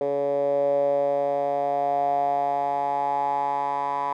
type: tone with band-pass filter sweep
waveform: 10% pulse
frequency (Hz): 141.5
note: C#3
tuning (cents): +36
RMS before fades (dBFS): -24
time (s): 0.01-4.13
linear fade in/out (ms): 2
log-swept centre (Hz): 500 to 980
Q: 6.8
effects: none